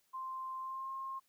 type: tone with pitch glide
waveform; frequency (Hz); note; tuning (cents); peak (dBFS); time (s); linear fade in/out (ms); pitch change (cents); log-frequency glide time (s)
sine; 1046.5 to 1067.9; C6 to C6; 0 to +35; -39; 0.13-1.2; 20; +35; 0.58-0.91
effects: white hiss -75 dBFS RMS until 1.28 s